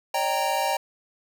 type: chord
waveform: square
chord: Eb dominant seventh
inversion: third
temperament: equal with one note detuned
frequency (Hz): 554.4 / 610.2 / 784 / 932.3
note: Db5 / Eb5 / G5 / Bb5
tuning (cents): 0 / -34 / 0 / 0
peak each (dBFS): -32 / -31 / -27 / -28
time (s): 0.14-0.77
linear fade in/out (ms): 5
effects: none